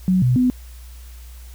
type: tone with pitch steps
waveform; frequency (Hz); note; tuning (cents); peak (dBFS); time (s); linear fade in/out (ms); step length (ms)
sine; 185 / 125 / 251; F#3 / B2 / B3; 0 / +21 / +28; -13; 0.08-0.5; 0; 140
effects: added 60 Hz sine -36 dBFS peak until 1.54 s + white hiss -49 dBFS RMS until 1.54 s